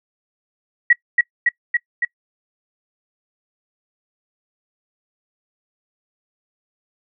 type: tone with echo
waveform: sine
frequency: 1920 Hz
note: B6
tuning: 49 cents flat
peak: -8 dBFS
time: 0.9-0.93 s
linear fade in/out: 5 ms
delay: 280 ms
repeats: 4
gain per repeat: -2 dB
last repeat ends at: 2.05 s
effects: noise-tail reverb RT60 0.1 s tail -24 dB re dry